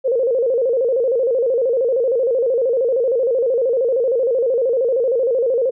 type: tone with vibrato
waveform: sine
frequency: 496.4 Hz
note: B4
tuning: 9 cents sharp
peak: -14 dBFS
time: 0.04-5.71 s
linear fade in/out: 20 ms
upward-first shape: square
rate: 13 Hz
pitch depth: 110 cents each way
effects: none